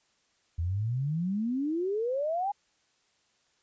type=exponential sweep; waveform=sine; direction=up; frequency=80 to 830.6 Hz; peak=-27 dBFS; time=0.58-2.52 s; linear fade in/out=10 ms; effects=white hiss -70 dBFS RMS until 3.62 s + resampled to 16000 Hz